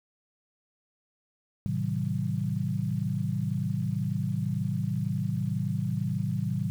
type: chord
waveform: sine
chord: A diminished seventh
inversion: none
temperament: just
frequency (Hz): 110 / 132 / 158.4 / 190.08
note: A2 / C3 / Eb3 / Gb3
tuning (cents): 0 / +16 / +31 / +47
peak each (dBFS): -32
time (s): 1.66-6.7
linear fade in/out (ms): 0
effects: 9-bit